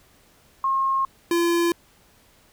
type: tone pair in turn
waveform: sine / square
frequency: 1075 / 341.6 Hz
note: C6 / F4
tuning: +47 / -38 cents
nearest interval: octave + minor sixth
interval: 1985 cents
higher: first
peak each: -19 dBFS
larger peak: neither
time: 0.64-1.05 / 1.31-1.72 s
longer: neither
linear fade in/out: 2 ms
effects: pink hiss -57 dBFS RMS until 2.52 s